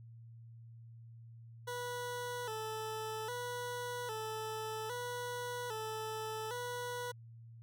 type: tone with vibrato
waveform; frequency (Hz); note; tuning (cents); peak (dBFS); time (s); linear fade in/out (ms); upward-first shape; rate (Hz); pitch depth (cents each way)
20% pulse; 462.5; A#4; -14; -34; 1.67-7.12; 10; square; 0.62; 96
effects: added 115 Hz sine -51 dBFS peak until 7.62 s